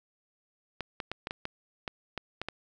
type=clicks; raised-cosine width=0.3 ms; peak=-18 dBFS; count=10; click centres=0.807 / 1.002 / 1.116 / 1.271 / 1.309 / 1.454 / 1.878 / 2.177 / 2.416 / 2.486 s; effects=none